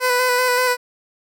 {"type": "tone with vibrato", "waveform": "15% pulse", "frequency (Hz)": 500, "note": "B4", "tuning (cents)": 21, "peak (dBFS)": -9, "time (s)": [0, 0.77], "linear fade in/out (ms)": 50, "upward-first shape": "square", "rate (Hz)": 5.2, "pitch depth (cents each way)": 20, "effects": []}